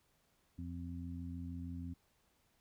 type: harmonic tone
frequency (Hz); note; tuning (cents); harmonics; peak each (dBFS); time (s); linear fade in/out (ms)
86.3; F2; -20; 1 / 2 / 3; -44 / -48 / -46; 0.58-1.94; 10
effects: pink hiss -75 dBFS RMS until 2.6 s